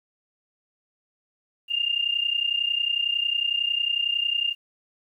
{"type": "tone pair together", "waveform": "sine", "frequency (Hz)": [2794, 2825], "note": ["F7", "F7"], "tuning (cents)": [0, 19], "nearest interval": "unison", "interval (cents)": 19, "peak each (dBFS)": -25, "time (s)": [1.68, 4.55], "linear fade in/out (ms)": 50, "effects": ["10-bit"]}